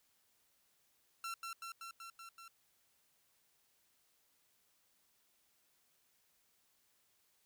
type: tone with echo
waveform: sawtooth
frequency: 1353 Hz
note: E6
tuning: 45 cents sharp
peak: -37 dBFS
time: 1.24-1.34 s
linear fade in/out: 2 ms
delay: 190 ms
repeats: 6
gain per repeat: -2 dB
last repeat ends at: 2.48 s
effects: white hiss -75 dBFS RMS until 7.45 s